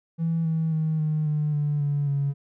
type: tone with pitch steps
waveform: triangle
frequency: 164.81 / 161.14 / 157.55 / 154.04 / 150.61 / 147.25 / 143.97 / 140.77 Hz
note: E3 / E3 / D#3 / D#3 / D3 / D3 / D3 / C#3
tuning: 0 / -39 / +22 / -17 / +44 / +5 / -34 / +27 cents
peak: -18 dBFS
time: 0.18-2.34 s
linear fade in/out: 50 ms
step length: 270 ms
effects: tanh soft clip ceiling -19 dBFS